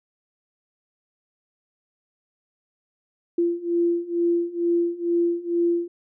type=beating tone pair; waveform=sine; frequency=341.9 / 344.1 Hz; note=F4 / F4; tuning=-37 / -26 cents; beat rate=2.2 Hz; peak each=-24 / -22 dBFS; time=3.38-5.88 s; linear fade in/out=5 ms; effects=none